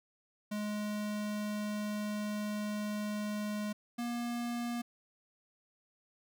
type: tone pair in turn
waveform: square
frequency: 209.5 / 238.3 Hz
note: G#3 / A#3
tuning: +15 / +38 cents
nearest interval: major second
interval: 223 cents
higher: second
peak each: -35 / -35 dBFS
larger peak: neither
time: 0.51-3.73 / 3.98-4.82 s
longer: first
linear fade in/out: 10 ms
effects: none